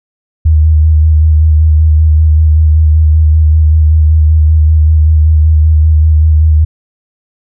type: tone with vibrato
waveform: sine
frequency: 77.78 Hz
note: D#2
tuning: in tune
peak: -3 dBFS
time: 0.45-6.65 s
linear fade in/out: 10 ms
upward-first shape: square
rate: 5.2 Hz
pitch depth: 24 cents each way
effects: none